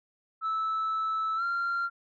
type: tone with pitch glide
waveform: sine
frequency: 1310 to 1383.1 Hz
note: E6 to F6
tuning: -11 to -17 cents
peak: -25 dBFS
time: 0.41-1.9 s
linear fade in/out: 50 ms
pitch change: +94 cents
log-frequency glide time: 1.36-1.43 s
effects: tanh soft clip ceiling -25 dBFS